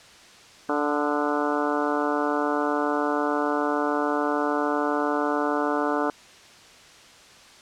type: harmonic tone with a mistuned harmonic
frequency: 146.83 Hz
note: D3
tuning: in tune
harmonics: 2 / 3 / 4 / 5 / 6 / 7 / 8 / 9 / 10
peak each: -27 / -29 / -30 / -31 / -32 / -32 / -33 / -34 / -34 dBFS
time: 0.69-6.1 s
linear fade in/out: 2 ms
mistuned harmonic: 8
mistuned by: +39 cents
effects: white hiss -49 dBFS RMS until 7.61 s + low-pass 6000 Hz 12 dB/octave